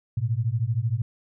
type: beating tone pair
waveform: sine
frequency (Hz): 108.6 / 121.6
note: A2 / B2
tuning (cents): -22 / -26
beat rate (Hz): 13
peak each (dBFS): -25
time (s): 0.17-1.02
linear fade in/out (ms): 5
effects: none